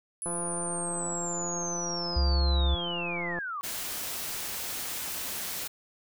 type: linear sweep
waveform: sine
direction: down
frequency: 10170 to 1100 Hz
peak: -32 dBFS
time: 0.22-3.61 s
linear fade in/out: 0 ms
type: click train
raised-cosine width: 1 ms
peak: -23 dBFS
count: 542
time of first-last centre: 0.26-3.387 s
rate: 173 Hz
type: tone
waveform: sine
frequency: 68 Hz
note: C#2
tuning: 33 cents flat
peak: -22 dBFS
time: 2.16-2.75 s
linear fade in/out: 5 ms
type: noise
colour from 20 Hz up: white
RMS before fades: -35 dBFS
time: 3.63-5.68 s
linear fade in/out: 10 ms
effects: none